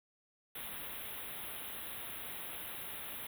white band-stop noise, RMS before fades -44 dBFS, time 0.55-3.27 s, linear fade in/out 5 ms, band 3800 to 10000 Hz, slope 96 dB/octave, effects none

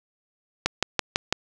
click train, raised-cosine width 0.2 ms, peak -3 dBFS, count 5, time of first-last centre 0.66-1.326 s, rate 6.01 Hz, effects none

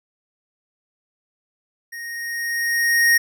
square tone with level ramp, 1864.7 Hz, A#6, in tune, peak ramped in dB -32 to -12 dBFS, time 1.92-3.18 s, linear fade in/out 10 ms, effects none

